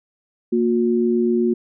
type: tone pair together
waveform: sine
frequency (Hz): 232.4 / 360.2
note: A#3 / F#4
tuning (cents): -5 / -46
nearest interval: minor sixth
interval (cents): 759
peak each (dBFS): -18 / -18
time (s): 0.52-1.54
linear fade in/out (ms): 10
effects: none